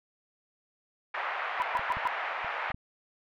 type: band-pass noise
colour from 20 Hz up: pink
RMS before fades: -34 dBFS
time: 1.14-2.72 s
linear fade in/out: 5 ms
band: 720 to 2300 Hz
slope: 24 dB/octave
type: tone bursts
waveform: sine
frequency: 987.8 Hz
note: B5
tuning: in tune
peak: -24 dBFS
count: 4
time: 1.6-2.074 s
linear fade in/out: 0 ms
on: 21 ms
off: 130 ms
type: clicks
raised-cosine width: 5 ms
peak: -35 / -29 / -37 / -34 / -28 dBFS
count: 5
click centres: 1.794 / 1.97 / 2.446 / 2.704 / 2.745 s
effects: none

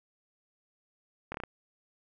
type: slowing click train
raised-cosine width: 0.5 ms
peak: -21 dBFS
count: 5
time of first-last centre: 1.32-1.436 s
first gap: 24 ms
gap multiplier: 1.13
effects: none

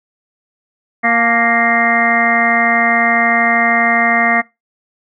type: harmonic tone with a mistuned harmonic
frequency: 233.1 Hz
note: A#3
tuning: in tune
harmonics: 1 / 2 / 3 / 4 / 5 / 6 / 7 / 8 / 9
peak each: -19 / -28 / -16 / -28 / -20 / -26 / -28 / -16 / -16 dBFS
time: 1.03-4.42 s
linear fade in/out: 20 ms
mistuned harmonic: 4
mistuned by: -84 cents
effects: noise-tail reverb RT60 0.2 s tail -20 dB re dry

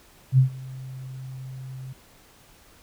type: tone with ADSR envelope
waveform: sine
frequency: 130.81 Hz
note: C3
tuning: in tune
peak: -11 dBFS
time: 0.32-1.93 s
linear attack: 61 ms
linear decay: 110 ms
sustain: -23 dB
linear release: 6 ms
effects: pink hiss -54 dBFS RMS until 2.82 s

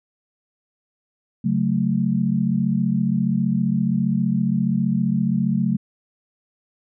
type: chord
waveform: sine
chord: F# minor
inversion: second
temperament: equal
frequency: 138.59 / 185 / 220 Hz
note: C#3 / F#3 / A3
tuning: 0 / 0 / 0 cents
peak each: -24 / -21 / -21 dBFS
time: 1.44-5.77 s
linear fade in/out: 10 ms
effects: none

